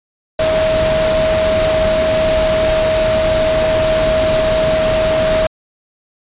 sine tone in noise, 634 Hz, D#5, 32 cents sharp, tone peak -12 dBFS, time 0.39-5.47 s, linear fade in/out 5 ms, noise pink, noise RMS -19 dBFS, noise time 0.39-5.47 s, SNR +4 dB, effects resampled to 8000 Hz

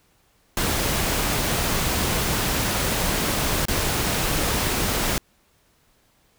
pink noise with dropouts, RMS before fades -23 dBFS, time 0.57-5.18 s, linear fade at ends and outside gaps 1 ms, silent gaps 3.654-3.683 s, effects pink hiss -62 dBFS RMS until 6.38 s

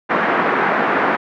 white band-pass noise, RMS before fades -17 dBFS, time 0.09-1.17 s, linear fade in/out 20 ms, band 190 to 1700 Hz, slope 24 dB/octave, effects none

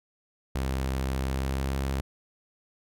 sawtooth tone with pitch glide, 66.1 to 67.49 Hz, C2 to C#2, +18 to -46 cents, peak -23 dBFS, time 0.55-2.01 s, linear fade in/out 5 ms, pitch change +36 cents, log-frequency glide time 1.24-1.77 s, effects none

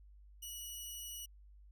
10% pulse tone, 2928 Hz, F#7, 19 cents flat, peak -36 dBFS, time 0.42-1.26 s, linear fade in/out 10 ms, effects added 50 Hz sine -56 dBFS peak until 1.71 s

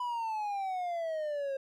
triangle exponential sweep, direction down, 996 to 535 Hz, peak -30 dBFS, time 0-1.57 s, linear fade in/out 5 ms, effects none

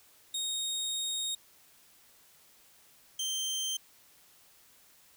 25% pulse tone pair in turn, 3729 / 3136 Hz, A#7 / G7, 0 / 0 cents, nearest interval minor third, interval 300 cents, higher first, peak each -28 dBFS, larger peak neither, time 0.34-1.35 / 3.19-3.77 s, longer first, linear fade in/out 5 ms, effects white hiss -61 dBFS RMS until 5.16 s

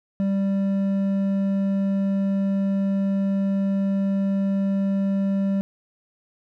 triangle tone with hard clipping, 196 Hz, G3, in tune, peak -21 dBFS, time 0.2-5.61 s, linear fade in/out 0 ms, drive 9 dB, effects none

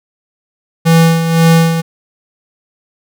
square tone with tremolo, 164.81 Hz, E3, in tune, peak -5 dBFS, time 0.85-1.82 s, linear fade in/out 20 ms, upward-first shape sine, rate 1.9 Hz, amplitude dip 60%, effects none

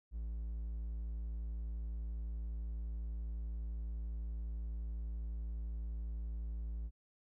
triangle tone, 55.9 Hz, A1, 28 cents sharp, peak -36 dBFS, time 0.11-6.91 s, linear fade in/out 50 ms, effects none

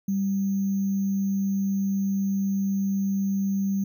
sine tone with sample-and-hold, 196 Hz, G3, in tune, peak -22 dBFS, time 0.08-3.84 s, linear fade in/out 5 ms, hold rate 6300 Hz, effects none

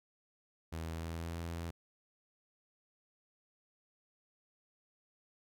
sawtooth tone with pitch glide, 81.5 to 84.03 Hz, E2 to E2, -19 to +34 cents, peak -35 dBFS, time 0.72-1.71 s, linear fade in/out 10 ms, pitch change +53 cents, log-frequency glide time 0.9-1.38 s, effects none

